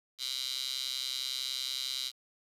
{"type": "tone with high-pass filter", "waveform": "15% pulse", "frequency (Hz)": 130.8, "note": "C3", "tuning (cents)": 0, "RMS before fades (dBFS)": -36, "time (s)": [0.18, 2.12], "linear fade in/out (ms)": 50, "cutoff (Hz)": 3900, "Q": 4.7, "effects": ["resampled to 32000 Hz", "9-bit"]}